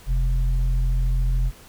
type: tone pair together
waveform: sine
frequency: 43.09 / 129.4 Hz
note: F1 / C3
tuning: -22 / -19 cents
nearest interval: octave + perfect fifth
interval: 1903 cents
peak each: -18 / -27 dBFS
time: 0.06-1.52 s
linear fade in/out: 50 ms
effects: pink hiss -48 dBFS RMS until 1.68 s